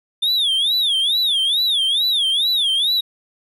triangle tone with vibrato, 3520 Hz, A7, in tune, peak -14 dBFS, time 0.22-3.01 s, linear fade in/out 10 ms, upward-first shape sine, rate 2.3 Hz, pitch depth 210 cents each way, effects none

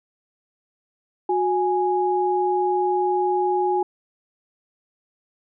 sine tone pair together, 364.9 / 830.6 Hz, F#4 / G#5, -24 / 0 cents, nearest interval octave + major second, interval 1424 cents, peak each -21 dBFS, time 1.29-3.83 s, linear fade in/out 5 ms, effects none

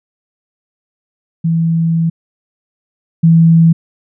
sine tone pair in turn, 164.81 / 164.81 Hz, E3 / E3, 0 / 0 cents, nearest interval unison, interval 0 cents, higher neither, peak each -10 / -4 dBFS, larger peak second, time 1.44-2.1 / 3.23-3.73 s, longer first, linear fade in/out 10 ms, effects none

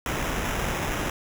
pink noise with sample-and-hold, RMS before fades -28 dBFS, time 0.06-1.1 s, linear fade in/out 2 ms, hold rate 4410 Hz, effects none

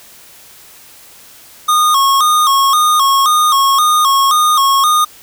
square tone with vibrato, 1159 Hz, D6, 23 cents flat, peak -9 dBFS, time 1.68-5.05 s, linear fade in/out 10 ms, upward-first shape square, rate 1.9 Hz, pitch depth 100 cents each way, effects white hiss -40 dBFS RMS until 5.22 s

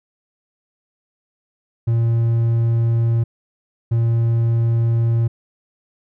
triangle tone pair in turn, 115.7 / 115.7 Hz, A#2 / A#2, -13 / -13 cents, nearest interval unison, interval 0 cents, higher neither, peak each -12 dBFS, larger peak neither, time 1.87-3.24 / 3.91-5.28 s, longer neither, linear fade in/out 10 ms, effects none

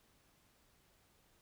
silence, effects pink hiss -71 dBFS RMS until 1.41 s

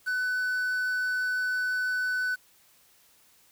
triangle tone with quantisation, 1501 Hz, F#6, 24 cents sharp, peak -24 dBFS, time 0.06-2.36 s, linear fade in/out 20 ms, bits 8, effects white hiss -61 dBFS RMS until 3.51 s

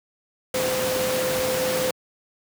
sine tone in noise, 513 Hz, C5, 34 cents flat, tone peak -23 dBFS, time 0.54-1.91 s, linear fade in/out 5 ms, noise pink, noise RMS -26 dBFS, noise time 0.54-1.91 s, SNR 0 dB, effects high-pass 150 Hz 12 dB/octave

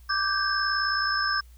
sine tone cluster, 1173 / 1558 / 1617 / 5240 Hz, D6 / G6 / G#6 / E8, -2 / -11 / -47 / -11 cents, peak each -28 / -27 / -32 / -29 dBFS, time 0.09-1.41 s, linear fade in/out 10 ms, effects added 60 Hz sine -47 dBFS peak until 1.57 s + white hiss -62 dBFS RMS until 1.57 s

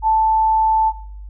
sine tone, 880 Hz, A5, in tune, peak -12 dBFS, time 0.02-0.93 s, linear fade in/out 50 ms, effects noise-tail reverb RT60 0.6 s tail -19 dB re dry + added 50 Hz sine -31 dBFS peak until 1.29 s

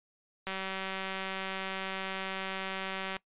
click train, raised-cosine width 0.3 ms, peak -20 dBFS, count 516, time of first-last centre 0.47-3.166 s, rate 191 Hz, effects noise-tail reverb RT60 0.1 s tail -21 dB re dry + resampled to 8000 Hz

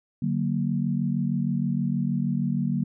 sine chord, D augmented, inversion none, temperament equal with one note detuned, 146.83 / 186.71 / 233.1 Hz, D3 / F#3 / A#3, 0 / +16 / 0 cents, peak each -27 dBFS, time 0.22-2.84 s, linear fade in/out 5 ms, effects none

